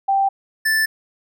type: tone pair in turn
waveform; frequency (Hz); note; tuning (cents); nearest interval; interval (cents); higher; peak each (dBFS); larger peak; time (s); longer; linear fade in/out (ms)
sine / square; 784 / 1760; G5 / A6; 0 / 0; octave + major second; 1400; second; -14 / -16; first; 0.08-0.29 / 0.65-0.86; neither; 10
effects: none